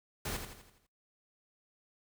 pink noise with echo, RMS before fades -37 dBFS, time 0.25-0.37 s, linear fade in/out 5 ms, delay 83 ms, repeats 6, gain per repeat -6 dB, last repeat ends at 0.868 s, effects noise-tail reverb RT60 0.3 s tail -24 dB re dry

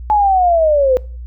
sine linear sweep, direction down, 860 to 497.2 Hz, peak -9 dBFS, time 0.1-0.97 s, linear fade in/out 0 ms, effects noise-tail reverb RT60 0.4 s tail -23 dB re dry + added 60 Hz sine -26 dBFS peak until 1.26 s

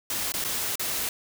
white noise with dropouts, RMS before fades -29 dBFS, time 0.1-1.09 s, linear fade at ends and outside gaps 2 ms, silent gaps 0.321-0.339 / 0.441-0.447 / 0.756-0.795 s, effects none

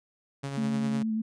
sawtooth tone with tremolo, 138.59 Hz, C#3, in tune, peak -27 dBFS, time 0.43-1.03 s, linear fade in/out 10 ms, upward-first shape triangle, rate 10 Hz, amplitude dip 40%
sine tone with vibrato, 220 Hz, A3, in tune, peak -26 dBFS, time 0.57-1.22 s, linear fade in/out 10 ms, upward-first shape square, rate 8.4 Hz, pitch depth 16 cents each way
effects resampled to 22050 Hz

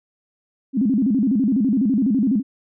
sine tone with vibrato, 237 Hz, A#3, 29 cents sharp, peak -15 dBFS, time 0.73-2.43 s, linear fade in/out 50 ms, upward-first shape square, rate 12 Hz, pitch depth 220 cents each way, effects none

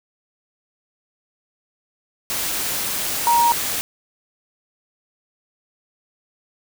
sine tone in noise, 942 Hz, A#5, 18 cents sharp, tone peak -13 dBFS, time 3.27-3.52 s, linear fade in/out 0 ms, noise white, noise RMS -24 dBFS, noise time 2.3-3.81 s, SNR +8 dB, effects none

